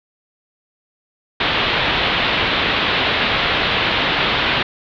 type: low-pass noise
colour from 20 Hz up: white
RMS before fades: -18 dBFS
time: 1.4-4.63 s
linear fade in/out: 5 ms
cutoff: 3800 Hz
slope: 48 dB/octave
effects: none